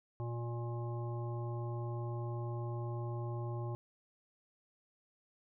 harmonic tone, 118.5 Hz, A#2, 29 cents sharp, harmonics 1 / 3 / 5 / 7 / 9, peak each -37 / -45 / -50 / -50 / -52 dBFS, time 0.2-3.75 s, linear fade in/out 0 ms, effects none

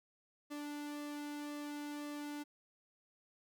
sawtooth tone with flanger, 293.3 Hz, D4, 2 cents flat, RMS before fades -44 dBFS, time 0.5-2.44 s, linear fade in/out 20 ms, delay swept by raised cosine 1.3 to 1.81 ms, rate 1.9 Hz, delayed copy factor -0.55, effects none

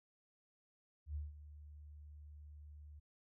sine tone with ADSR envelope, 74.3 Hz, D2, 21 cents sharp, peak -38 dBFS, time 1.06-3 s, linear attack 92 ms, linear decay 170 ms, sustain -14 dB, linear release 14 ms, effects none

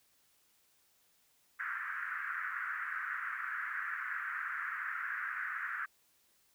white band-pass noise, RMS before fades -39 dBFS, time 1.59-5.86 s, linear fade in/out 10 ms, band 1300 to 1800 Hz, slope 48 dB/octave, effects white hiss -71 dBFS RMS until 6.54 s

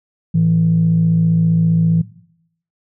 sine tone pair together, 110 / 165.08 Hz, A2 / E3, 0 / +3 cents, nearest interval perfect fifth, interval 703 cents, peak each -18 / -11 dBFS, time 0.34-2.02 s, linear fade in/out 10 ms, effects noise-tail reverb RT60 0.7 s tail -17 dB re dry + tanh soft clip ceiling -5 dBFS

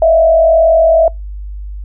sine tone with frequency modulation, 653 Hz, E5, 17 cents flat, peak -5 dBFS, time 0.02-1.08 s, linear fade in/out 2 ms, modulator 41.9 Hz, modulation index 0.6, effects noise-tail reverb RT60 0.2 s tail -26 dB re dry + added 50 Hz sine -22 dBFS peak until 1.84 s

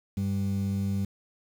sine tone pair together, 98.2 / 196.4 Hz, G2 / G3, +4 / +4 cents, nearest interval octave, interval 1200 cents, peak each -26 dBFS, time 0.17-1.05 s, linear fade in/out 5 ms, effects tanh soft clip ceiling -23 dBFS + 8-bit

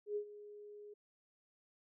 sine tone with ADSR envelope, 415.3 Hz, G#4, in tune, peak -34 dBFS, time 0.06-0.94 s, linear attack 100 ms, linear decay 84 ms, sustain -16 dB, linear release 9 ms, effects none

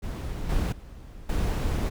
brown noise with level steps, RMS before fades -32 / -25 / -44 / -25 dBFS, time 0.02-1.9 s, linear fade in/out 20 ms, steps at 0.49 / 0.72 / 1.29 s, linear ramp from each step 5 ms, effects none

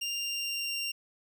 25% pulse tone with pitch glide, 2794 to 2775 Hz, F7 to F7, 0 to -12 cents, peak -28 dBFS, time 0.01-0.92 s, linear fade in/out 10 ms, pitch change -12 cents, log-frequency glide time 0.12-0.72 s, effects none

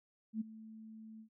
sine tone with ADSR envelope, 220 Hz, A3, in tune, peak -32 dBFS, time 0.33-1.29 s, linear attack 77 ms, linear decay 14 ms, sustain -17 dB, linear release 90 ms, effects none

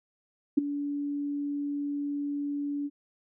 sine tone with ADSR envelope, 287.2 Hz, D4, 39 cents flat, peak -15 dBFS, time 0.57-2.9 s, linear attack 11 ms, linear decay 12 ms, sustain -14 dB, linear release 42 ms, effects none

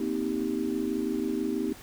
sine chord, C minor seventh, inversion third, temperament just, 235.5 / 261.6 / 314 / 392.4 Hz, Bb3 / C4 / Eb4 / G4, +18 / 0 / +16 / +2 cents, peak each -33 / -32 / -31 / -33 dBFS, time 0-1.73 s, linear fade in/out 5 ms, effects pink hiss -48 dBFS RMS until 1.82 s

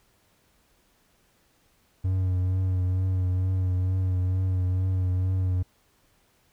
triangle tone with vibrato, 92.5 Hz, F#2, in tune, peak -20 dBFS, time 2.04-5.63 s, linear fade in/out 10 ms, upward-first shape triangle, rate 2.2 Hz, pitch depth 32 cents each way, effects pink hiss -65 dBFS RMS until 6.52 s

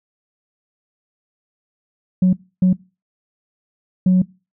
sine tone bursts at uneven times, 184 Hz, F#3, 9 cents flat, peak -8 dBFS, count 3, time 2.22-2.33 / 2.62-2.73 / 4.06-4.22 s, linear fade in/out 5 ms, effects noise-tail reverb RT60 0.3 s tail -23 dB re dry + tanh soft clip ceiling -8 dBFS

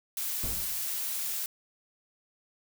blue noise, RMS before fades -33 dBFS, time 0.17-1.46 s, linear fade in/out 2 ms
brown noise with exponential decay, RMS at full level -32 dBFS, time 0.43-0.89 s, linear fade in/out 2 ms, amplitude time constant 99 ms
effects none

